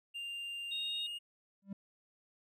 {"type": "tone with pitch glide", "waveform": "triangle", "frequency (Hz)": [2794, 2846], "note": ["F7", "F7"], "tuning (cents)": [0, 32], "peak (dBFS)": -38, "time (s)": [0.14, 1.19], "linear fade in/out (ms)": 20, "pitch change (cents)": 32, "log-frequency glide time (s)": [0.76, 1.07]}
{"type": "tone", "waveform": "sine", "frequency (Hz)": 3729, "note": "A#7", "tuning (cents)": 0, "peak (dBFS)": -37, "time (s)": [0.71, 1.07], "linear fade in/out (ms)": 10}
{"type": "tone with exponential growth", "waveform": "triangle", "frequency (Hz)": 196.9, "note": "G3", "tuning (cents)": 8, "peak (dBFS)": -34, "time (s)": [1.62, 1.73], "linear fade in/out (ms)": 5, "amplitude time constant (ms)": 22}
{"effects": []}